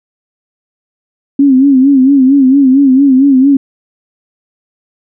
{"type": "tone with vibrato", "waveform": "sine", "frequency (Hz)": 269.7, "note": "C#4", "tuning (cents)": -47, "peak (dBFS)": -3, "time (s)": [1.39, 3.57], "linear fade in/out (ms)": 5, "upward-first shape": "sine", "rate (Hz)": 4.4, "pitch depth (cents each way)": 90, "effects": []}